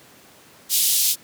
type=band-pass noise; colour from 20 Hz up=white; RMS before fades=-19 dBFS; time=0.69-1.16 s; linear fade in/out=50 ms; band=3200 to 16000 Hz; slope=24 dB/octave; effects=pink hiss -49 dBFS RMS until 1.23 s + high-pass 150 Hz 12 dB/octave